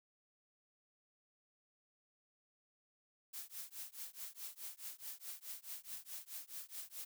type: noise with tremolo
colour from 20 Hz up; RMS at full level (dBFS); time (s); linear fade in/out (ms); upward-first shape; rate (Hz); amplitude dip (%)
blue; -45; 3.33-7.05; 10; triangle; 4.7; 100
effects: none